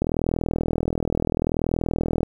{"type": "click train", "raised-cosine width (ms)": 2, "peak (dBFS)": -9, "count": 91, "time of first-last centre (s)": [0.02, 2.231], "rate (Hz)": 40.7, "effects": ["8-bit"]}